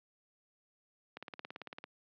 click train, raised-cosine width 0.3 ms, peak -27 dBFS, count 13, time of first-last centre 1.17-1.84 s, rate 17.9 Hz, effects high-pass 200 Hz 12 dB/octave + low-pass 4000 Hz 12 dB/octave

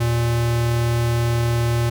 square tone pair together, 78.8 / 117.85 Hz, D#2 / A#2, +23 / +19 cents, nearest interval perfect fifth, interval 696 cents, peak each -30 / -18 dBFS, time 0-1.9 s, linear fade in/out 10 ms, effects none

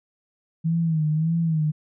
sine tone with vibrato, 159.9 Hz, D#3, 48 cents sharp, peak -19 dBFS, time 0.64-1.72 s, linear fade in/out 20 ms, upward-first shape sine, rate 1.7 Hz, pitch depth 81 cents each way, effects none

